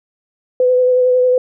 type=tone with vibrato; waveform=sine; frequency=503 Hz; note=B4; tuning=32 cents sharp; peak=-9 dBFS; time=0.6-1.38 s; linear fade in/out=2 ms; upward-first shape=sine; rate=11 Hz; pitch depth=18 cents each way; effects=none